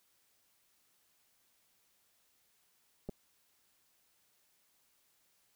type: clicks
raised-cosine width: 2 ms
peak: -28 dBFS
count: 2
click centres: 3.089 / 3.094 s
effects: white hiss -73 dBFS RMS until 5.55 s